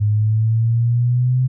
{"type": "exponential sweep", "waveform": "sine", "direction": "up", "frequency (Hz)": [103.83, 129.3], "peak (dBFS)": -13, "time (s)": [0, 1.48], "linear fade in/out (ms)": 20, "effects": []}